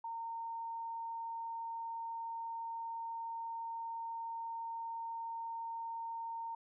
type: tone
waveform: sine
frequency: 917 Hz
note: A#5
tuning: 29 cents flat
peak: -39 dBFS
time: 0.04-6.55 s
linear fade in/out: 5 ms
effects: none